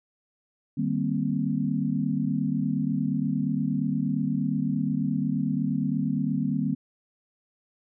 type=chord; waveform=sine; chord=C minor seventh; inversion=first; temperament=equal with one note detuned; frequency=152.71 / 196 / 233.1 / 261.6 Hz; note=Eb3 / G3 / Bb3 / C4; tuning=-32 / 0 / 0 / 0 cents; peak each=-29 dBFS; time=0.77-6.75 s; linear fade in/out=10 ms; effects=none